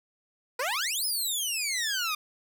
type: exponential two-way sweep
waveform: 15% pulse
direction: up then down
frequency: 466.5 to 5220 to 1199 Hz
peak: -21 dBFS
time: 0.59-2.15 s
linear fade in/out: 5 ms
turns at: 1.05 s
effects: none